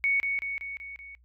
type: tone with echo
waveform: sine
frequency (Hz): 2225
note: C#7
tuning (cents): +6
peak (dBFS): -22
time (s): 0.04-0.2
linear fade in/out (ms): 0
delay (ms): 190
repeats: 5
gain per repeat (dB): -4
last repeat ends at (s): 1.15
effects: noise-tail reverb RT60 0.1 s tail -22 dB re dry + added 60 Hz sine -57 dBFS peak until 1.24 s